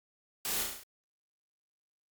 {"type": "noise with echo", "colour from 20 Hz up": "white", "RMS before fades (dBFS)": -35, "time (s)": [0.45, 0.63], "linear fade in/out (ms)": 0, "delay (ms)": 34, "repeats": 6, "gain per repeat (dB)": -3, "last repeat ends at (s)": 0.834, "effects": ["Opus 48 kbps"]}